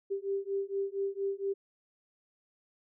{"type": "beating tone pair", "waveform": "sine", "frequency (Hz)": [392, 396.3], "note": ["G4", "G4"], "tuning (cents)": [0, 19], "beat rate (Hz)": 4.3, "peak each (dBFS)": [-34, -34], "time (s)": [0.1, 1.54], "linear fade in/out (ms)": 20, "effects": []}